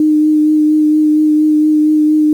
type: tone with vibrato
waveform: sine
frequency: 305.5 Hz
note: D#4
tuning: 32 cents flat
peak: -7 dBFS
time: 0-2.33 s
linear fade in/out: 2 ms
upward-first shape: triangle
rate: 4.3 Hz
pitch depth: 16 cents each way
effects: 7-bit